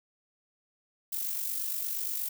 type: noise with amplitude modulation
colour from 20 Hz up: violet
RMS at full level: -31 dBFS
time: 1.12-2.29 s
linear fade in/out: 10 ms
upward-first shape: sine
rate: 48.5 Hz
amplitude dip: 50%
effects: none